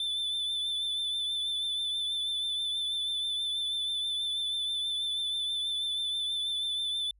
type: tone with vibrato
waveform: triangle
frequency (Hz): 3520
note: A7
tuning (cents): 0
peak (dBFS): -28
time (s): 0-7.11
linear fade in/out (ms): 2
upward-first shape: triangle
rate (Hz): 6.2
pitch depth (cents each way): 35
effects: added 50 Hz sine -60 dBFS peak until 7.19 s